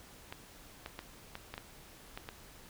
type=clicks; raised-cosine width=0.3 ms; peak=-25 dBFS; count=8; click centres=0.325 / 0.861 / 0.991 / 1.354 / 1.54 / 1.579 / 2.175 / 2.289 s; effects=pink hiss -55 dBFS RMS until 2.69 s